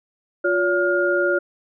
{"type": "tone cluster", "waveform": "sine", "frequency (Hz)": [354.7, 568, 1417], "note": ["F4", "C#5", "F6"], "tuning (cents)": [27, 42, 25], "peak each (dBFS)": -21, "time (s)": [0.44, 1.39], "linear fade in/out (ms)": 10, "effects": []}